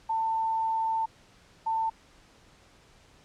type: tone pair in turn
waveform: sine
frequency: 894 / 894 Hz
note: A5 / A5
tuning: +27 / +27 cents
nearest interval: unison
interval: 0 cents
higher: neither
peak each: -25 dBFS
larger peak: neither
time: 0.09-1.06 / 1.66-1.9 s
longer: first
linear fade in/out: 10 ms
effects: pink hiss -58 dBFS RMS until 3.24 s + low-pass 7000 Hz 12 dB/octave